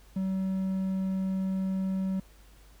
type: tone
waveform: triangle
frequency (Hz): 190.1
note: F#3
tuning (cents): +47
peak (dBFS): -25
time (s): 0.16-2.2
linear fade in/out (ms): 5
effects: added 50 Hz sine -53 dBFS peak until 2.8 s + pink hiss -60 dBFS RMS until 2.8 s